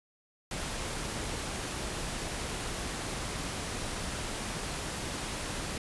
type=noise; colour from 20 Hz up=pink; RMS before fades=-36 dBFS; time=0.51-5.78 s; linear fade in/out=2 ms; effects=resampled to 24000 Hz